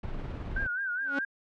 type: noise with tremolo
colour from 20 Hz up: brown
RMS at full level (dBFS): -34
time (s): 0.03-0.67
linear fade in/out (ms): 5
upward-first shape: sine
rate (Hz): 19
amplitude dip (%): 30
type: tone with vibrato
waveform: sine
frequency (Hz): 1518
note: F#6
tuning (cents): +44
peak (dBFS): -29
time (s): 0.56-1.25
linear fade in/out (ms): 5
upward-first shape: sine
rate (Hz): 4.8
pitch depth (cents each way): 110
type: tone with exponential growth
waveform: sawtooth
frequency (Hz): 277.2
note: C#4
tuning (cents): 0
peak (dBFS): -23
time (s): 1-1.19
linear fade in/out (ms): 5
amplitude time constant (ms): 40
effects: low-pass 3000 Hz 12 dB/octave